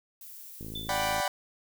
violet noise, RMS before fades -46 dBFS, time 0.21-1.15 s, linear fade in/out 2 ms
click train, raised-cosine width 3 ms, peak -29 dBFS, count 33, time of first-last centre 0.61-1.2 s, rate 54.2 Hz
sine tone with exponential decay, 3520 Hz, A7, in tune, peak -33 dBFS, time 0.75-1.16 s, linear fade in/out 5 ms, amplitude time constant 87 ms
sawtooth chord, G major seventh, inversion second, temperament equal, 587.3 / 740 / 784 / 987.8 Hz, D5 / F#5 / G5 / B5, 0 / 0 / 0 / 0 cents, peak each -29 dBFS, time 0.89-1.28 s, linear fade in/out 2 ms
effects none

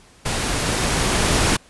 pink noise with level ramp, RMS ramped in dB -23 to -17 dBFS, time 0.25-1.57 s, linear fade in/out 10 ms, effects pink hiss -50 dBFS RMS until 1.69 s + resampled to 24000 Hz

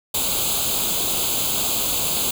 white noise with comb filter, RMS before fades -22 dBFS, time 0.14-2.31 s, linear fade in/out 5 ms, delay 0.27 ms, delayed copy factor +0.85, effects none

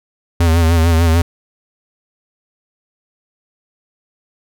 square tone with vibrato, 82.9 Hz, E2, 10 cents sharp, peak -10 dBFS, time 0.4-1.22 s, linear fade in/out 5 ms, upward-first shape sine, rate 6.7 Hz, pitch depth 57 cents each way, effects none

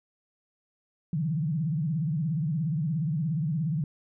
sine tone with vibrato, 156.2 Hz, D#3, 7 cents sharp, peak -25 dBFS, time 1.13-3.84 s, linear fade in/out 2 ms, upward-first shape sine, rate 17 Hz, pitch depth 200 cents each way, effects none

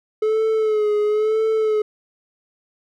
triangle tone with vibrato, 429.8 Hz, A4, 41 cents flat, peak -14 dBFS, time 0.22-1.82 s, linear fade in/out 5 ms, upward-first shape sine, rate 1 Hz, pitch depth 47 cents each way, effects none

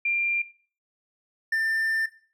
sine / triangle tone pair in turn, 2384 / 1789.3 Hz, D7 / A6, +25 / +29 cents, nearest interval perfect fourth, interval 496 cents, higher first, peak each -22 / -20 dBFS, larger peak second, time 0.05-0.42 / 1.52-2.06 s, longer second, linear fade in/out 5 ms, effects noise-tail reverb RT60 0.4 s tail -17 dB re dry

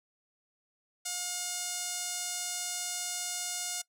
sawtooth tone with band-pass filter, 715 Hz, F5, 41 cents sharp, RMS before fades -36 dBFS, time 1.05-3.82 s, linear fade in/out 10 ms, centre 7600 Hz, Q 1.7, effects noise-tail reverb RT60 0.1 s tail -20 dB re dry

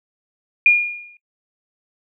sine tone with exponential decay, 2425 Hz, D#7, 45 cents flat, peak -6 dBFS, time 0.66-1.17 s, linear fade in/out 2 ms, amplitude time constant 110 ms, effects noise-tail reverb RT60 0.1 s tail -21 dB re dry

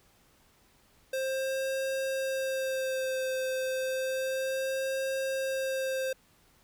square tone with vibrato, 527 Hz, C5, 12 cents sharp, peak -30 dBFS, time 1.13-6.13 s, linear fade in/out 5 ms, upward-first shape sine, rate 0.31 Hz, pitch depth 22 cents each way, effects pink hiss -64 dBFS RMS until 6.63 s

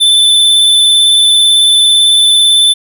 square tone with vibrato, 3519 Hz, A7, in tune, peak -5 dBFS, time 0-2.74 s, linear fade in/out 20 ms, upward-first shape triangle, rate 18 Hz, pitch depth 24 cents each way, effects none

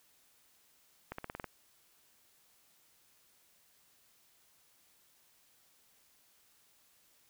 accelerating click train, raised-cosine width 0.5 ms, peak -25 dBFS, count 7, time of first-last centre 1.12-1.443 s, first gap 64 ms, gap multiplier 0.93, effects white hiss -68 dBFS RMS until 7.29 s

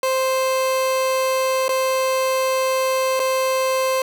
30% pulse tone with dropouts, 523.3 Hz, C5, in tune, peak -15 dBFS, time 0.03-4.02 s, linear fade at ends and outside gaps 2 ms, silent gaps 1.682-1.691 / 3.195-3.199 s, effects none

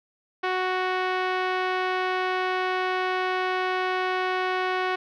5% pulse tone with low-pass filter, 370 Hz, F#4, in tune, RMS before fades -26 dBFS, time 0.43-4.96 s, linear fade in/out 10 ms, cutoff 1700 Hz, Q 0.59, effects none

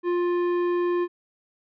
triangle tone with tanh clipping, 351.3 Hz, F4, 10 cents sharp, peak -23 dBFS, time 0.03-1.08 s, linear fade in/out 50 ms, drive 16 dB, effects none

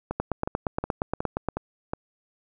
two click trains, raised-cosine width 1 ms, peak -14 / -11 dBFS, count 6 / 12, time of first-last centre 0.11-1.935 / 0.2-1.487 s, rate 2.74 / 8.55 Hz, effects none

